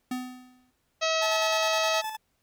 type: tone with exponential decay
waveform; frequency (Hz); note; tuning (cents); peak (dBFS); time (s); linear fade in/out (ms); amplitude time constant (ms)
square; 252.2; B3; +36; -28; 0.11-0.71; 5; 130
type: harmonic tone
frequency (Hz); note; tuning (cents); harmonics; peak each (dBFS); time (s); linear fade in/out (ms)
644; E5; -41; 1 / 2 / 3 / 4 / 5 / 6 / 7 / 8 / 9 / 10; -27 / -31 / -35 / -32 / -35 / -34 / -36 / -39 / -41 / -38; 1.01-2.02; 20
type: tone with tremolo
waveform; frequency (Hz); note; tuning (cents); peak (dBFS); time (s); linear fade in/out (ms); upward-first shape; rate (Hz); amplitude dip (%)
40% pulse; 870; A5; -20; -29; 1.21-2.17; 20; square; 9.6; 50
effects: pink hiss -73 dBFS RMS until 2.42 s